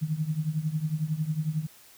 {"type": "tone with tremolo", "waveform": "sine", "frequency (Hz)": 155.5, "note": "D#3", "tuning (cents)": -1, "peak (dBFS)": -22, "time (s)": [0.01, 1.67], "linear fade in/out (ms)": 20, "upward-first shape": "triangle", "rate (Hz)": 11, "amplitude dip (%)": 90, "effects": ["white hiss -54 dBFS RMS until 1.97 s"]}